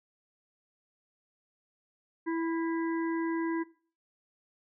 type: harmonic tone with a mistuned harmonic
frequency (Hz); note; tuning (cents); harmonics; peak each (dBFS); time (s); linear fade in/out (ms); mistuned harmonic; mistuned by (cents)
330; E4; +2; 1 / 3 / 5 / 6; -29 / -39 / -43 / -45; 2.26-3.64; 20; 5; -23
effects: noise-tail reverb RT60 0.4 s tail -18 dB re dry